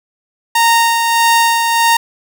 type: tone with tremolo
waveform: sawtooth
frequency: 925 Hz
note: A#5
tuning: 14 cents flat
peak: -4 dBFS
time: 0.55-1.97 s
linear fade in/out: 5 ms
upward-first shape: sine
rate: 1.6 Hz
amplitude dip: 40%
effects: none